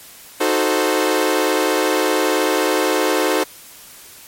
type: chord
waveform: sawtooth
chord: D# diminished seventh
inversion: none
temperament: equal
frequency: 311.1 / 370 / 440 / 523.3 Hz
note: D#4 / F#4 / A4 / C5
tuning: 0 / 0 / 0 / 0 cents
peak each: -17 dBFS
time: 0.4-3.44 s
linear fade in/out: 10 ms
effects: white hiss -41 dBFS RMS until 4.27 s + MP3 64 kbps